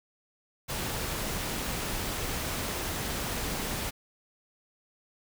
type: noise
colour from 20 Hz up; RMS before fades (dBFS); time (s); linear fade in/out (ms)
pink; -33; 0.68-3.91; 20
effects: none